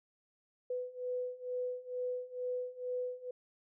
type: beating tone pair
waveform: sine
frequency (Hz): 497.7 / 499.9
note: B4 / B4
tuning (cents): +13 / +21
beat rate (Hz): 2.2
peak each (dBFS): -40 / -38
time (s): 0.7-3.31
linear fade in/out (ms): 5
effects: none